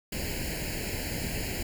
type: noise with comb filter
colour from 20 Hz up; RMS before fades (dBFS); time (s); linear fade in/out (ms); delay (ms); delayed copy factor
pink; -33; 0.12-1.63; 5; 0.42; +0.9
effects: none